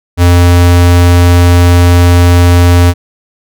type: tone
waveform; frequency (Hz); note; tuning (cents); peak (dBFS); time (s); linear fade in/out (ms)
square; 87.7; F2; +8; -3; 0.17-2.94; 50
effects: none